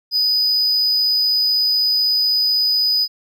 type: tone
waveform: triangle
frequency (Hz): 4978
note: D#8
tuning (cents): 0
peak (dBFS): -13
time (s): 0.11-3.08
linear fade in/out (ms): 50
effects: none